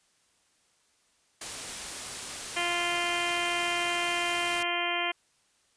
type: noise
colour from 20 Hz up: white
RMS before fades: -37 dBFS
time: 1.41-4.63 s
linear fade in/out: 5 ms
type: harmonic tone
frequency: 347.9 Hz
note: F4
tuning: 7 cents flat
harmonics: 1 / 2 / 3 / 4 / 5 / 6 / 7 / 8 / 9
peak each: -38 / -34 / -36 / -39 / -38 / -34 / -35 / -38 / -35 dBFS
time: 2.56-5.12 s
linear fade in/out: 10 ms
effects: white hiss -68 dBFS RMS until 5.76 s + resampled to 22050 Hz